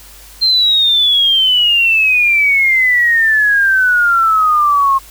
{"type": "exponential sweep", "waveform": "sine", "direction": "down", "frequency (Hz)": [4178, 1071], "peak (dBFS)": -8, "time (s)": [0.41, 4.99], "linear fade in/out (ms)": 20, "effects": ["added 50 Hz sine -40 dBFS peak until 5.1 s", "white hiss -39 dBFS RMS until 5.1 s"]}